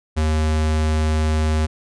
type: tone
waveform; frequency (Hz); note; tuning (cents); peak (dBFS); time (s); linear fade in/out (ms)
square; 77.78; D#2; 0; -17; 0.16-1.67; 20
effects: resampled to 22050 Hz